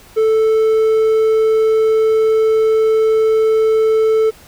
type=tone; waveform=triangle; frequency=440 Hz; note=A4; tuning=in tune; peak=-8 dBFS; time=0.16-4.31 s; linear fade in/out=20 ms; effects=pink hiss -43 dBFS RMS until 4.47 s